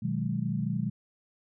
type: chord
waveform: sine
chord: G# minor seventh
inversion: first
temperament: equal with one note detuned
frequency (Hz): 123.47 / 155.56 / 185 / 209.5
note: B2 / D#3 / F#3 / G#3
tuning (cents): 0 / 0 / 0 / +15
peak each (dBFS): -33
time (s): 0.02-0.9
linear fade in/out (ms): 10
effects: none